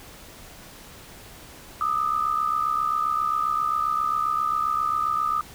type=tone pair together; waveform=sine; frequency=1211 / 1278.5 Hz; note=D#6 / D#6; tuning=-47 / +47 cents; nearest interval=minor second; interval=94 cents; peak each=-23 / -26 dBFS; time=1.81-5.41 s; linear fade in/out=2 ms; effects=pink hiss -45 dBFS RMS until 5.54 s